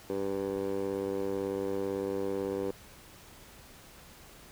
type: tone with band-pass filter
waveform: 15% pulse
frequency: 98 Hz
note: G2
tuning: in tune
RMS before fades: -33 dBFS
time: 0.1-2.71 s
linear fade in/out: 0 ms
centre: 470 Hz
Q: 3.4
effects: pink hiss -53 dBFS RMS until 4.51 s